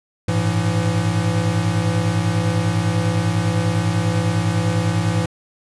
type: tone cluster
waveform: square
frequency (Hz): 101.4 / 111.4 / 168.4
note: G#2 / A2 / E3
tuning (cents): -41 / +22 / +37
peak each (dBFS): -22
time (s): 0.28-5.26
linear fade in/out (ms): 5
effects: resampled to 24000 Hz